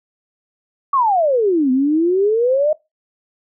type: exponential two-way sweep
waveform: sine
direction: down then up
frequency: 1152 to 251.4 to 627 Hz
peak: -12 dBFS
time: 0.93-2.73 s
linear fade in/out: 5 ms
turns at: 1.71 s
effects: noise-tail reverb RT60 0.2 s tail -20 dB re dry